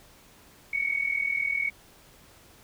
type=tone pair together; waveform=sine; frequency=2208 / 2248 Hz; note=C#7 / C#7; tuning=-7 / +24 cents; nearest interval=unison; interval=31 cents; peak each=-28 dBFS; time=0.73-1.7 s; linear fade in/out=5 ms; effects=pink hiss -55 dBFS RMS until 2.63 s